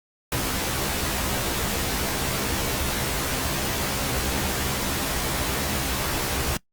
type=noise with comb filter; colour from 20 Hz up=pink; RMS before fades=-26 dBFS; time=0.32-6.57 s; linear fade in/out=2 ms; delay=15 ms; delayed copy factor=+1; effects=noise-tail reverb RT60 0.1 s tail -23 dB re dry + Opus 48 kbps